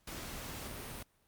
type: noise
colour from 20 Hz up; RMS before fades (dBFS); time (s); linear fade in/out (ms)
pink; -44; 0.07-1.03; 5
effects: pink hiss -72 dBFS RMS until 1.27 s + Opus 48 kbps